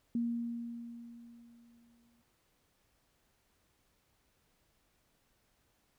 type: tone with exponential decay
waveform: sine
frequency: 235 Hz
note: A#3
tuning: 14 cents sharp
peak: -29 dBFS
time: 0.15-2.22 s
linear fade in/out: 2 ms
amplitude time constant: 450 ms
effects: pink hiss -74 dBFS RMS until 5.98 s